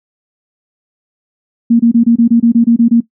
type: tone bursts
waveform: sine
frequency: 233.1 Hz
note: A#3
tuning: in tune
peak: -4 dBFS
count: 11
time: 1.7-3.006 s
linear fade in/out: 10 ms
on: 96 ms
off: 25 ms
effects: noise-tail reverb RT60 0.1 s tail -17 dB re dry